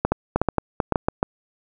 clicks, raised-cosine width 1 ms, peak -4 dBFS, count 11, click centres 0.05 / 0.12 / 0.36 / 0.416 / 0.487 / 0.583 / 0.802 / 0.923 / 0.958 / 1.085 / 1.229 s, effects none

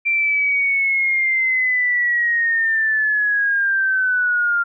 sine linear sweep, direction down, 2361 to 1391 Hz, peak -15 dBFS, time 0.05-4.64 s, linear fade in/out 20 ms, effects none

